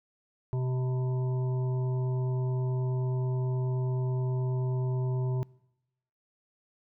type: harmonic tone with a mistuned harmonic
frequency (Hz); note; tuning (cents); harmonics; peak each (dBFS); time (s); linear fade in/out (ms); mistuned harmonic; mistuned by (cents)
127.9; C3; -39; 1 / 3 / 5 / 7 / 8; -27 / -38 / -46 / -47 / -51; 0.53-5.43; 0; 8; -58
effects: noise-tail reverb RT60 0.9 s tail -24 dB re dry